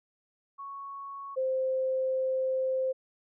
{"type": "tone pair in turn", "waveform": "sine", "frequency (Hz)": [1108.7, 522.3], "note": ["C#6", "C5"], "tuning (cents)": [0, -3], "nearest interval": "octave + minor second", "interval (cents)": 1303, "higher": "first", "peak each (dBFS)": [-38, -26], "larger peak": "second", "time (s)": [[0.58, 1.36], [1.36, 2.93]], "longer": "second", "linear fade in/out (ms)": 20, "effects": []}